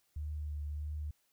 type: tone with vibrato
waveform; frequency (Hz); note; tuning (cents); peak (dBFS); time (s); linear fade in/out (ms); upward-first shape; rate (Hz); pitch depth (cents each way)
sine; 74.6; D2; +28; -36; 0.16-1.11; 5; triangle; 1.6; 26
effects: white hiss -75 dBFS RMS until 1.32 s